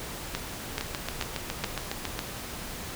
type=two click trains; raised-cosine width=0.2 ms; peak=-13 / -11 dBFS; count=11 / 4; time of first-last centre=0.81-2.191 / 0.35-1.643 s; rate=7.24 / 2.32 Hz; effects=pink hiss -38 dBFS RMS until 2.95 s